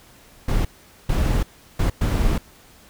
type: noise bursts at uneven times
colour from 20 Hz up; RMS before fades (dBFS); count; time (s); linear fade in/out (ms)
brown; -19; 4; 0.48-0.65 / 1.09-1.43 / 1.79-1.9 / 2.01-2.38; 5
effects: pink hiss -50 dBFS RMS until 2.89 s